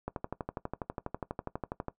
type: click train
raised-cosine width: 1 ms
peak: -20 dBFS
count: 23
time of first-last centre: 0.08-1.883 s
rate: 12.2 Hz
effects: noise-tail reverb RT60 0.1 s tail -18 dB re dry